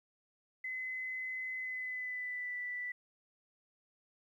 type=tone with pitch glide; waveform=sine; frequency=2033 to 1975.1 Hz; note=B6 to B6; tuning=+50 to 0 cents; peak=-37 dBFS; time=0.64-2.92 s; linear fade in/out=5 ms; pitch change=-50 cents; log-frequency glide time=1.58-2.57 s; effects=12-bit